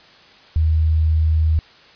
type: tone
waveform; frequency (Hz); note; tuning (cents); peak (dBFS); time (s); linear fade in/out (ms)
sine; 79.1; D#2; +29; -13; 0.56-1.59; 0
effects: white hiss -47 dBFS RMS until 1.95 s + resampled to 11025 Hz